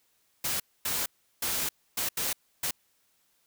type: noise bursts at uneven times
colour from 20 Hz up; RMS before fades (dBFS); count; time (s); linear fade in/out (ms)
white; -30; 6; 0.44-0.6 / 0.85-1.06 / 1.42-1.69 / 1.97-2.09 / 2.17-2.33 / 2.63-2.71; 5
effects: white hiss -70 dBFS RMS until 3.46 s